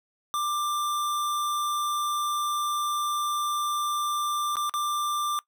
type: tone with dropouts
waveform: square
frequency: 1185 Hz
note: D6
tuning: 15 cents sharp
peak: -26 dBFS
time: 0.34-5.39 s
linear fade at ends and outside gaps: 0 ms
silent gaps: 4.556-4.568 / 4.695-4.739 s
effects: noise-tail reverb RT60 0.1 s tail -20 dB re dry